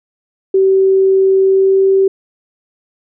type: tone with pitch glide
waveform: sine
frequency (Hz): 384 to 386.4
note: G4 to G4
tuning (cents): -36 to -25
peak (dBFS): -7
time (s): 0.54-2.08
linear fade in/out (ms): 5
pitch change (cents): +11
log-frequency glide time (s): 1.41-1.87
effects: none